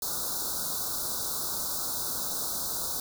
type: band-stop noise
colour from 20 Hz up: white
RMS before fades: -32 dBFS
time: 0.02-3 s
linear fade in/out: 2 ms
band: 1500 to 3700 Hz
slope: 96 dB/octave
effects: none